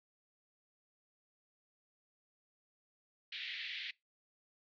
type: band-pass noise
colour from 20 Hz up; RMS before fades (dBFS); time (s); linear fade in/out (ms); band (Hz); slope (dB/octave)
pink; -43; 3.32-3.91; 5; 1900 to 4100; 48
effects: noise-tail reverb RT60 0.2 s tail -24 dB re dry + MP3 64 kbps